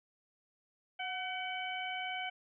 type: harmonic tone with a mistuned harmonic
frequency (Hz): 757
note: F#5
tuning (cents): +39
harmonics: 1 / 2 / 3 / 4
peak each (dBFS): -40 / -44 / -41 / -43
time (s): 0.99-2.3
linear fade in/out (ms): 10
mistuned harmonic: 1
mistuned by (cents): -49
effects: none